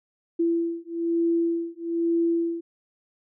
sine beating tone pair, 335.5 / 336.6 Hz, E4 / E4, +31 / +36 cents, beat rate 1.1 Hz, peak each -25 dBFS, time 0.39-2.61 s, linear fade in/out 10 ms, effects none

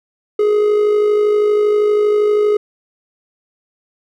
triangle tone with amplitude modulation, 419.1 Hz, G#4, 16 cents sharp, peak -7 dBFS, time 0.39-2.57 s, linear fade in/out 5 ms, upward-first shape sine, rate 52.6 Hz, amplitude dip 40%, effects none

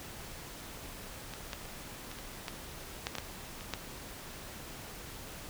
clicks, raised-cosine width 0.2 ms, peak -24 / -19 / -29 / -25 / -30 / -19 / -15 / -18 / -17 / -27 / -16 dBFS, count 11, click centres 1.337 / 1.532 / 1.654 / 2.115 / 2.187 / 2.482 / 3.069 / 3.153 / 3.184 / 3.609 / 3.737 s, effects pink hiss -46 dBFS RMS until 5.49 s

